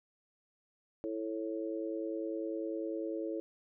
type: harmonic tone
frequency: 110 Hz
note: A2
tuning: in tune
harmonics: 3 / 4 / 5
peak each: -37 / -40 / -41 dBFS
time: 1.04-3.4 s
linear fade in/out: 0 ms
effects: none